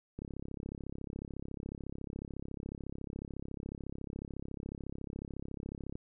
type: click train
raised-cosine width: 3 ms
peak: -28 dBFS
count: 197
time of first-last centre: 0.19-5.955 s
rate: 34 Hz
effects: none